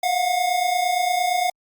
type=tone pair together; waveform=square; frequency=698 / 726.7 Hz; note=F5 / F#5; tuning=-1 / -31 cents; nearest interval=minor second; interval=70 cents; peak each=-25 / -21 dBFS; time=0.03-1.5 s; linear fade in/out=5 ms; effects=Opus 48 kbps